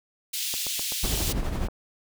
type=high-pass noise; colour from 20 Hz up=pink; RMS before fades=-30 dBFS; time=0.33-1.33 s; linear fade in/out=10 ms; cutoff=2900 Hz; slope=24 dB/octave
type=click train; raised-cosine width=1 ms; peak=-23 dBFS; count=10; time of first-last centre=0.54-1.685 s; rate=7.86 Hz
type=noise with tremolo; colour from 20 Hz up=brown; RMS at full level=-25 dBFS; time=1.03-1.68 s; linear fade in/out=10 ms; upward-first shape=sine; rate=12 Hz; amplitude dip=50%
effects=none